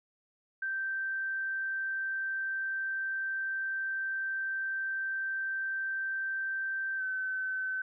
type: tone with pitch glide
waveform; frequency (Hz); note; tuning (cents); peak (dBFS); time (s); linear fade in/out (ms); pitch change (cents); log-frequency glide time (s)
sine; 1562 to 1528.1; G6 to G6; -7 to -45; -31; 0.62-7.82; 5; -38; 6.97-7.02
effects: none